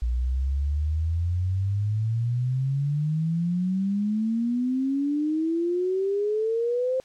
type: exponential sweep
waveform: sine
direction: up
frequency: 58.4 to 525 Hz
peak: -22 dBFS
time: 0.02-7 s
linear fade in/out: 0 ms
effects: white hiss -57 dBFS RMS until 7.04 s + low-pass 6000 Hz 12 dB/octave